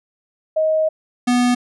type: tone pair in turn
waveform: sine / square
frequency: 629 / 245.7 Hz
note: D#5 / B3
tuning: +19 / -9 cents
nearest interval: octave + major third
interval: 1628 cents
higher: first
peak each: -14 dBFS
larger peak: neither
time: 0.56-0.89 / 1.27-1.55 s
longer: first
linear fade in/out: 10 ms
effects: resampled to 24000 Hz